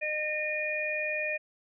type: harmonic tone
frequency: 610 Hz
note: D#5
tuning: 34 cents flat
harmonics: 1 / 3 / 4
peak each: -34 / -36 / -31 dBFS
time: 0.01-1.38 s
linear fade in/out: 20 ms
effects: none